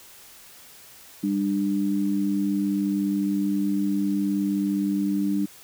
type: tone pair together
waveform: sine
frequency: 198.68 / 298.1 Hz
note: G3 / D4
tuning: +24 / +26 cents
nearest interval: perfect fifth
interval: 702 cents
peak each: -24 dBFS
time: 1.23-5.46 s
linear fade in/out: 10 ms
effects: white hiss -48 dBFS RMS until 5.63 s

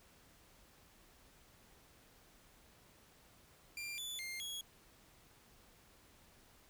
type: tone with pitch steps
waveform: sawtooth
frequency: 2381 / 3473 / 2112 / 3329 Hz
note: D7 / A7 / C7 / G#7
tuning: +23 / -23 / +16 / +3 cents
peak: -39 dBFS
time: 3.77-4.61 s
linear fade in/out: 2 ms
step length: 210 ms
effects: pink hiss -65 dBFS RMS until 6.69 s

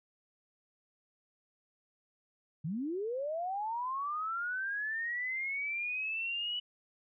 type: linear sweep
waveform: sine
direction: up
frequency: 140.4 to 2966 Hz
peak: -33 dBFS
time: 2.64-6.6 s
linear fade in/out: 10 ms
effects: none

